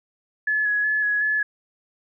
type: tone with vibrato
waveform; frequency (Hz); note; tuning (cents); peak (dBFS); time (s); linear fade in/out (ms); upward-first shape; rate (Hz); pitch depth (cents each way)
sine; 1697; G#6; +37; -19; 0.47-1.43; 5; square; 2.7; 19
effects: none